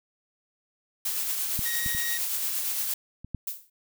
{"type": "noise with tremolo", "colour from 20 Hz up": "blue", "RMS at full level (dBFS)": -28, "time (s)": [1.05, 2.94], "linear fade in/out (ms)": 5, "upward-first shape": "sine", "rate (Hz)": 8.7, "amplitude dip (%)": 30}
{"type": "clicks", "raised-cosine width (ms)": 5, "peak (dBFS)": [-20, -23, -25, -29, -19], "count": 5, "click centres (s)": [1.592, 1.862, 1.949, 3.246, 3.347]}
{"type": "tone", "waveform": "sawtooth", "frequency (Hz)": 1881, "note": "A#6", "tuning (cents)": 15, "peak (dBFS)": -28, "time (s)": [1.65, 2.18], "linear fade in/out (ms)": 10}
{"type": "noise with exponential decay", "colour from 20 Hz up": "violet", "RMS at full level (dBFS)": -28, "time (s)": [3.47, 3.7], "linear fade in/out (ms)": 5, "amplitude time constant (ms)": 50}
{"effects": []}